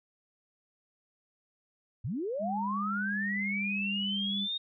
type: linear sweep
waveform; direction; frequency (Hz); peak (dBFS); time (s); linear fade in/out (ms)
sine; up; 88.2 to 3729; -31; 2.04-4.58; 10
type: tone with pitch glide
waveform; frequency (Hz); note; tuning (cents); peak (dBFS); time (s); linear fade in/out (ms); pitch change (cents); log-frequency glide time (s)
sine; 202.5 to 200.2; G#3 to G3; -43 to +37; -33; 2.39-4.48; 50; -20; 3.06-3.43
effects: none